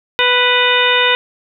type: harmonic tone with a mistuned harmonic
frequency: 493.9 Hz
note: B4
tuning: in tune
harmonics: 1 / 2 / 3 / 4 / 5 / 6 / 7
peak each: -18 / -18 / -18 / -18 / -18 / -18 / -18 dBFS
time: 0.19-1.15 s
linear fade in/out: 0 ms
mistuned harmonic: 7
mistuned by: +92 cents
effects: none